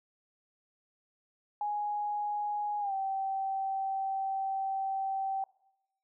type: tone with pitch glide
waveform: sine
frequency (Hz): 830.6 to 775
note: G#5 to G5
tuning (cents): 0 to -20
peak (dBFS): -30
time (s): 1.61-5.44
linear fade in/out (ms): 2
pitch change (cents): -120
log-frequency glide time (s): 2.8-2.93
effects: noise-tail reverb RT60 0.9 s tail -22 dB re dry